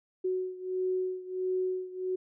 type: beating tone pair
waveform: sine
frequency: 370 / 371.5 Hz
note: F#4 / F#4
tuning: 0 / +7 cents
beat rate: 1.5 Hz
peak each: -31 / -34 dBFS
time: 0.24-2.16 s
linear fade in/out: 10 ms
effects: none